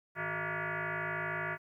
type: tone with frequency modulation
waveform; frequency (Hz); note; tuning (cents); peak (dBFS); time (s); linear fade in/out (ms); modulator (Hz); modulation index
sine; 157.5; D#3; +21; -33; 0.15-1.58; 50; 262; 7.4
effects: 12-bit